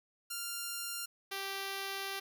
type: tone pair in turn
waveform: 5% pulse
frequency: 1394 / 391.2 Hz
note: F6 / G4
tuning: -4 / -4 cents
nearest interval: octave + minor seventh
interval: 2200 cents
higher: first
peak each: -26 / -26 dBFS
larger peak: neither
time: 0.3-1.06 / 1.31-2.2 s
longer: second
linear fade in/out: 10 ms
effects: none